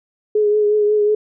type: tone with vibrato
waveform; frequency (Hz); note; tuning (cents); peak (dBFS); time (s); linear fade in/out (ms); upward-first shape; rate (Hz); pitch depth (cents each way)
sine; 420; G#4; +19; -12; 0.35-1.15; 5; triangle; 5.5; 31
effects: none